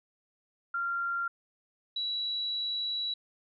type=tone pair in turn; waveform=sine; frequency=1385 / 3917 Hz; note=F6 / B7; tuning=-15 / -15 cents; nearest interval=octave + tritone; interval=1800 cents; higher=second; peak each=-29 / -30 dBFS; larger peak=first; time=0.74-1.28 / 1.96-3.14 s; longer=second; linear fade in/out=5 ms; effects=none